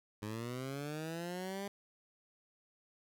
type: linear sweep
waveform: 15% pulse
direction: up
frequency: 103.4 to 202.2 Hz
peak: -33 dBFS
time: 0.22-1.68 s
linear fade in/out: 5 ms
effects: none